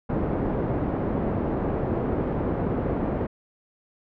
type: low-pass noise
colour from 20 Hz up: white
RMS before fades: -26 dBFS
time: 0.09-3.27 s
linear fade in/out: 10 ms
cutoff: 420 Hz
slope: 12 dB/octave
effects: low-pass 2000 Hz 12 dB/octave